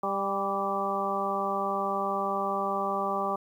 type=harmonic tone with a mistuned harmonic; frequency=197.5 Hz; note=G3; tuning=13 cents sharp; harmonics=1 / 2 / 3 / 4 / 5 / 6; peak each=-37 / -35 / -34 / -32 / -36 / -31 dBFS; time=0.03-3.36 s; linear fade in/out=5 ms; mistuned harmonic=6; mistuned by=-29 cents; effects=10-bit